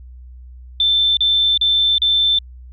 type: tone bursts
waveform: sine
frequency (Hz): 3546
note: A7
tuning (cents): +13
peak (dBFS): -12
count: 4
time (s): 0.8-2.388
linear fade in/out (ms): 2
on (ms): 370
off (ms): 36
effects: added 62 Hz sine -35 dBFS peak until 2.72 s